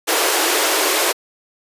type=high-pass noise; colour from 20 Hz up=pink; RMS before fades=-17 dBFS; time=0.07-1.13 s; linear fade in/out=20 ms; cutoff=310 Hz; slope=96 dB/octave; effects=resampled to 32000 Hz